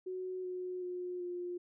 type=tone with pitch steps; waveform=sine; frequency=370 / 364.7 / 359.5 / 354.3 Hz; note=F#4 / F#4 / F#4 / F4; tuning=0 / -25 / -50 / +25 cents; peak=-37 dBFS; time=0.06-1.58 s; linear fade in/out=10 ms; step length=380 ms; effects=none